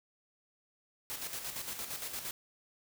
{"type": "noise with tremolo", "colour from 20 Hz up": "white", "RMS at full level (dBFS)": -39, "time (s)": [1.1, 2.31], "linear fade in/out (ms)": 0, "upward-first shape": "square", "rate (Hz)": 8.7, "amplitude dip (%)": 50, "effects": []}